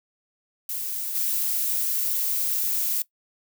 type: noise with level steps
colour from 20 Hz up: violet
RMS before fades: -30 / -25 dBFS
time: 0.69-3.02 s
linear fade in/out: 2 ms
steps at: 1.15 s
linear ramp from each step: 5 ms
effects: noise-tail reverb RT60 0.1 s tail -19 dB re dry